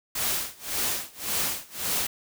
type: noise with tremolo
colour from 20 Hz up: white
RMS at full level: -26 dBFS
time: 0.15-2.07 s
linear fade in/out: 5 ms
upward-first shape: sine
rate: 1.8 Hz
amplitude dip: 95%
effects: none